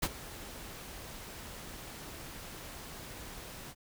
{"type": "noise with ADSR envelope", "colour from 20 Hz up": "pink", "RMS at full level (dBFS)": -29, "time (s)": [0.02, 3.75], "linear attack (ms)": 14, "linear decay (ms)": 46, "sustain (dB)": -17, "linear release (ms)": 53, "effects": []}